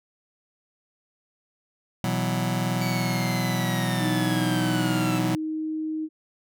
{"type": "chord", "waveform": "sawtooth", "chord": "B suspended fourth", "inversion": "none", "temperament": "just", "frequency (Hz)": [123.47, 164.63, 185.21], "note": ["B2", "E3", "F#3"], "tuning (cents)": [0, -2, 2], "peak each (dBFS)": [-23, -25, -23], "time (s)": [2.04, 5.35], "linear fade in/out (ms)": 0}
{"type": "linear sweep", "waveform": "25% pulse", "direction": "down", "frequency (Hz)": [2285, 1312], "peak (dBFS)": -29, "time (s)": [2.81, 5.19], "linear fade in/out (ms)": 5}
{"type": "tone with pitch glide", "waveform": "sine", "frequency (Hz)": [310, 313.1], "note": ["D#4", "D#4"], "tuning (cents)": [-6, 11], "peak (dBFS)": -26, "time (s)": [3.99, 6.09], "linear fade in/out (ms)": 50, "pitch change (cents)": 17, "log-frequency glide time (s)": [4.5, 5.36]}
{"effects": []}